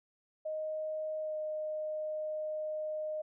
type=tone with pitch glide; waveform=sine; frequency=622.3 to 616.6 Hz; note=D#5 to D#5; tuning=0 to -16 cents; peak=-34 dBFS; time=0.45-3.22 s; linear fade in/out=10 ms; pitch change=-16 cents; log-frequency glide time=1.21-1.36 s; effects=none